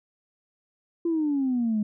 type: exponential sweep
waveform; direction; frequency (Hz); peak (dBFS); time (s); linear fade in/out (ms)
sine; down; 343.2 to 206.7; -21; 1.05-1.83; 5
effects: tanh soft clip ceiling -18 dBFS